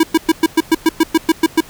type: tone bursts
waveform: square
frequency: 323.5 Hz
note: E4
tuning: 32 cents flat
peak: -8 dBFS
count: 12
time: 0-1.606 s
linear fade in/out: 5 ms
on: 33 ms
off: 110 ms
effects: pink hiss -39 dBFS RMS until 1.69 s